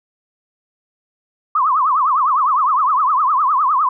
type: tone with vibrato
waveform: sine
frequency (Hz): 1131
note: C#6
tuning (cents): +34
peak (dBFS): -12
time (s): 1.55-3.89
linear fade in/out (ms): 5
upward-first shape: triangle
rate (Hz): 9.8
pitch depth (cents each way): 260
effects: none